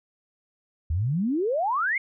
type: exponential sweep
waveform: sine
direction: up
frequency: 73.42 to 2217 Hz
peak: -22 dBFS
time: 0.9-1.98 s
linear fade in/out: 5 ms
effects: none